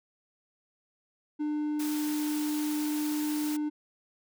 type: tone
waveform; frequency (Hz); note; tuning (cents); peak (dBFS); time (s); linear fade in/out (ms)
triangle; 300; D4; +37; -26; 1.39-3.7; 20
type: high-pass noise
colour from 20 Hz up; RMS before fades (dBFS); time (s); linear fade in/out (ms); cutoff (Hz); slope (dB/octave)
white; -40; 1.79-3.57; 10; 580; 96
effects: none